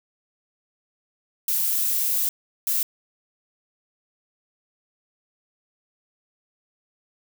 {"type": "noise bursts at uneven times", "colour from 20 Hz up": "violet", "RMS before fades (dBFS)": -23, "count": 2, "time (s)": [[1.48, 2.29], [2.67, 2.83]], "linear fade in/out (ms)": 2, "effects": []}